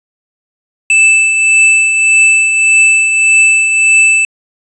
square tone with tremolo, 2637 Hz, E7, in tune, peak -4 dBFS, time 0.9-4.25 s, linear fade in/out 2 ms, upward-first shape triangle, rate 1.7 Hz, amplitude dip 50%, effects resampled to 22050 Hz

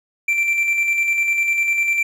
triangle tone with tremolo, 2349 Hz, D7, in tune, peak -13 dBFS, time 0.28-2.03 s, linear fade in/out 5 ms, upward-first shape square, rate 10 Hz, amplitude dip 35%, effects none

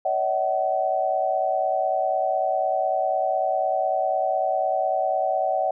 sine tone cluster, 569 / 639 / 755 Hz, C#5 / D#5 / F#5, +45 / +46 / +35 cents, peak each -27 / -25 / -23 dBFS, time 0.05-5.71 s, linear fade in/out 5 ms, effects none

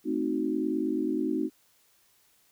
sine chord, A diminished seventh, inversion none, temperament equal, 220 / 261.6 / 311.1 / 370 Hz, A3 / C4 / Eb4 / Gb4, 0 / 0 / 0 / 0 cents, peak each -35 / -31 / -29 / -33 dBFS, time 0.04-1.5 s, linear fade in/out 50 ms, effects white hiss -65 dBFS RMS until 2.51 s

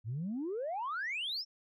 sine exponential sweep, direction up, 101.5 to 5588 Hz, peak -33 dBFS, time 0.04-1.45 s, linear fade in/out 50 ms, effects tanh soft clip ceiling -31 dBFS

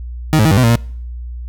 30% pulse tone with pitch steps, 156 / 107.3 / 159.2 / 98.1 / 127.3 / 115.5 / 117.5 Hz, D#3 / A2 / D#3 / G2 / C3 / A#2 / A#2, +5 / -43 / +40 / +2 / -47 / -16 / +14 cents, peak -6 dBFS, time 0.33-0.757 s, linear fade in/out 0 ms, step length 61 ms, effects noise-tail reverb RT60 0.6 s tail -24 dB re dry + added 60 Hz sine -24 dBFS peak until 1.48 s

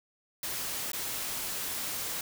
white noise with dropouts, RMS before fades -35 dBFS, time 0.43-2.21 s, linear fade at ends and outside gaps 2 ms, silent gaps 0.918-0.932 s, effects none

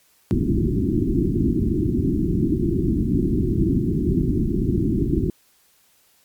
white low-pass noise, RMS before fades -20 dBFS, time 0.31-5.3 s, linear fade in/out 0 ms, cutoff 370 Hz, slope 96 dB/octave, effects white hiss -59 dBFS RMS until 6.24 s + MP3 96 kbps

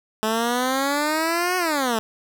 10% pulse exponential two-way sweep, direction up then down, 215.4 to 370 to 215.4 Hz, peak -12 dBFS, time 0.23-1.99 s, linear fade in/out 0 ms, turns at 1.57 s, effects none

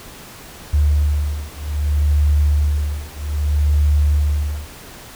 sine beating tone pair, 73.42 / 74.05 Hz, D2 / D2, 0 / +15 cents, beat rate 0.63 Hz, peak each -17 dBFS, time 0.73-4.67 s, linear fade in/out 10 ms, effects pink hiss -38 dBFS RMS until 5.15 s

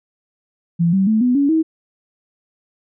sine tone with pitch steps, 169.5 / 192.47 / 218.5 / 248.2 / 281.8 / 320 Hz, E3 / G3 / A3 / B3 / C#4 / D#4, +49 / -31 / -12 / +9 / +29 / +49 cents, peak -12 dBFS, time 0.79-1.63 s, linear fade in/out 20 ms, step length 140 ms, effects none

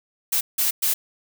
blue noise bursts at uneven times, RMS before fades -21 dBFS, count 3, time 0.32-0.41 / 0.58-0.71 / 0.82-0.94 s, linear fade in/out 10 ms, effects none

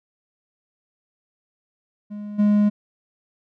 triangle tone with level steps, 207.5 Hz, G#3, 1 cent flat, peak -28 / -12 dBFS, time 2.1-2.7 s, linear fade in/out 20 ms, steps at 2.38 s, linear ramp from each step 20 ms, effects none

